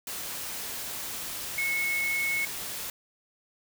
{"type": "tone in noise", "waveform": "sine", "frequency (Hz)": 2191, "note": "C#7", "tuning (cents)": -21, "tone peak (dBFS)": -26, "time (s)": [1.58, 2.45], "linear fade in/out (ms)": 2, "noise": "white", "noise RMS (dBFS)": -36, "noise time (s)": [0.07, 2.9], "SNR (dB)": 7, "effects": []}